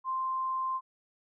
sine tone, 1046 Hz, C6, 1 cent flat, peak -29 dBFS, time 0.04-0.81 s, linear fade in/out 50 ms, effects none

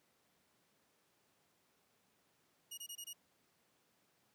15% pulse tone bursts, 2878 Hz, F#7, 49 cents flat, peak -38 dBFS, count 5, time 2.71-3.133 s, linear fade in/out 10 ms, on 67 ms, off 22 ms, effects pink hiss -75 dBFS RMS until 4.34 s + high-pass 150 Hz 12 dB/octave

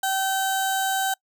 15% pulse tone with notch filter, 770 Hz, G5, 31 cents flat, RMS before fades -24 dBFS, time 0.03-1.14 s, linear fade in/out 5 ms, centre 2300 Hz, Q 1.1, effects noise-tail reverb RT60 0.1 s tail -26 dB re dry

